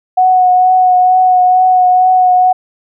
sine tone with vibrato, 736 Hz, F#5, 9 cents flat, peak -5 dBFS, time 0.17-2.53 s, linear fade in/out 10 ms, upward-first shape triangle, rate 2.2 Hz, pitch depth 20 cents each way, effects none

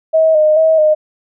sine tone with vibrato, 627 Hz, D#5, 13 cents sharp, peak -7 dBFS, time 0.13-0.95 s, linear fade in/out 20 ms, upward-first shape square, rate 2.3 Hz, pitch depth 34 cents each way, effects none

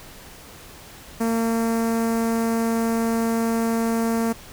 sawtooth tone with notch filter, 228.1 Hz, A#3, 37 cents flat, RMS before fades -22 dBFS, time 1.2-4.33 s, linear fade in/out 10 ms, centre 3300 Hz, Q 0.59, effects pink hiss -43 dBFS RMS until 4.52 s

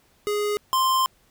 square tone pair in turn, 415.3 / 1046.5 Hz, G#4 / C6, 0 / 0 cents, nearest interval octave + major third, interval 1600 cents, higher second, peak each -23 / -19 dBFS, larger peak second, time 0.27-0.57 / 0.73-1.06 s, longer second, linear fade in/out 0 ms, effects pink hiss -61 dBFS RMS until 1.3 s

